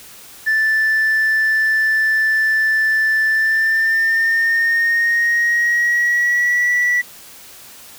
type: tone with pitch glide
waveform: sine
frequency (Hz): 1760 to 1952.8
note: A6 to B6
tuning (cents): 0 to -20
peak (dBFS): -11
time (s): 0.46-7.02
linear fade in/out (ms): 20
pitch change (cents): +180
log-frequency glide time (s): 3.27-6.7
effects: tanh soft clip ceiling -11 dBFS + white hiss -40 dBFS RMS until 7.98 s